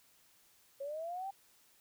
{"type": "linear sweep", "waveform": "sine", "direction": "up", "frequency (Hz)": [541, 797], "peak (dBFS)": -38, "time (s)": [0.8, 1.31], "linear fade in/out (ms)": 10, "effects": ["white hiss -67 dBFS RMS until 1.8 s"]}